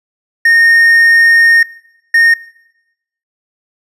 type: tone bursts at uneven times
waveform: triangle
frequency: 1842 Hz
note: A#6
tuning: 21 cents flat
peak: -3 dBFS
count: 2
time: 0.45-1.63 / 2.14-2.34 s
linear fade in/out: 5 ms
effects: noise-tail reverb RT60 0.9 s tail -21 dB re dry + resampled to 32000 Hz